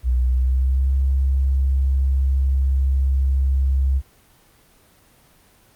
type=tone with pitch glide; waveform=sine; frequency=61.8 to 67.01 Hz; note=B1 to C2; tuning=+2 to +42 cents; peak=-15 dBFS; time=0.03-4.02 s; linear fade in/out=50 ms; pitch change=+140 cents; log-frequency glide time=0.14-0.93 s; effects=pink hiss -54 dBFS RMS until 5.75 s + Opus 24 kbps